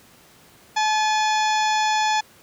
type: harmonic tone with a mistuned harmonic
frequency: 860 Hz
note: A5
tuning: 40 cents flat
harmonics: 1 / 2 / 3 / 4 / 5 / 6 / 7 / 8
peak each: -19 / -27 / -30 / -30 / -35 / -33 / -36 / -35 dBFS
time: 0.76-2.21 s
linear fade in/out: 10 ms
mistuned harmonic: 3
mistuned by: -76 cents
effects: pink hiss -51 dBFS RMS until 2.42 s + high-pass 100 Hz 12 dB/octave